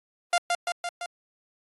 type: tone with echo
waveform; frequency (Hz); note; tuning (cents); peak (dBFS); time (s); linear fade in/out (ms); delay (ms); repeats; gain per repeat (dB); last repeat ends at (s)
sawtooth; 698.5; F5; 0; -16; 0.33-0.38; 2; 170; 4; -3; 1.06
effects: AAC 32 kbps